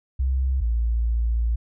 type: tone pair in turn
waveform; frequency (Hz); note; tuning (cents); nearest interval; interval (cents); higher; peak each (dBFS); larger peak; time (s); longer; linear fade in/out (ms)
sine; 65.41 / 57.41; C2 / A#1; 0 / -26; major second; 226; first; -19; neither; 0.19-0.61 / 0.61-1.56; second; 10
effects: none